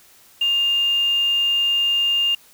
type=tone with quantisation; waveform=sine; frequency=2810 Hz; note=F7; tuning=10 cents sharp; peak=-16 dBFS; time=0.41-2.35 s; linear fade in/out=5 ms; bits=6; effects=white hiss -51 dBFS RMS until 2.53 s